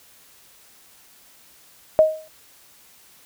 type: tone with exponential decay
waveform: sine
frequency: 627 Hz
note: D#5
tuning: 13 cents sharp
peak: -7 dBFS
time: 1.99-2.28 s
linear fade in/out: 0 ms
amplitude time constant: 61 ms
effects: white hiss -52 dBFS RMS until 3.25 s